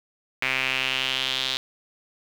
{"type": "tone with band-pass filter sweep", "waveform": "sawtooth", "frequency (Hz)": 131, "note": "C3", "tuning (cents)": 2, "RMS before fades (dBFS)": -26, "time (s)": [0.42, 1.57], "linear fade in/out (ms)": 0, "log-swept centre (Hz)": [2300, 3700], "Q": 4.1, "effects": ["7-bit"]}